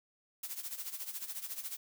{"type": "noise with tremolo", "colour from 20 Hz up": "blue", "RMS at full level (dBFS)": -39, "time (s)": [0.43, 1.77], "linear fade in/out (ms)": 5, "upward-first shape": "sine", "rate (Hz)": 14, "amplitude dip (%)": 75, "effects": []}